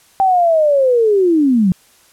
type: linear sweep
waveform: sine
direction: down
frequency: 784 to 173.9 Hz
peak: -9 dBFS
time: 0.2-1.72 s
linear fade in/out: 0 ms
effects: white hiss -50 dBFS RMS until 2.12 s + low-pass 12000 Hz 12 dB/octave